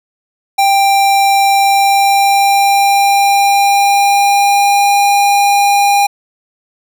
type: tone with pitch glide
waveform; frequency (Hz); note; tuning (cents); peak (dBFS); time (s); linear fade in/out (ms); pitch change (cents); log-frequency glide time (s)
square; 790 to 806.6; G5 to G5; +13 to +49; -8; 0.58-6.07; 10; +36; 1.49-4.98
effects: none